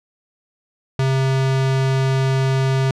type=tone; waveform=square; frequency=133.3 Hz; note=C3; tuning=33 cents sharp; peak=-16 dBFS; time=0.99-2.91 s; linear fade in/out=2 ms; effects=low-pass 6000 Hz 12 dB/octave